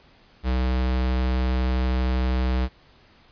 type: tone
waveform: square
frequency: 63.4 Hz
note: B1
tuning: 46 cents sharp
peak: -21 dBFS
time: 0.43-2.69 s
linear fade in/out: 50 ms
effects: pink hiss -55 dBFS RMS until 3.31 s + resampled to 11025 Hz